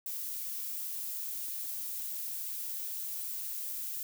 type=noise; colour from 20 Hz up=violet; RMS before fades=-38 dBFS; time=0.06-4.03 s; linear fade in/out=2 ms; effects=none